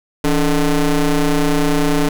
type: ring-modulated tone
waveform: 30% pulse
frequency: 150 Hz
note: D3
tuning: 37 cents sharp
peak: -7 dBFS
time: 0.24-2.09 s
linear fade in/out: 5 ms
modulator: 135 Hz
effects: none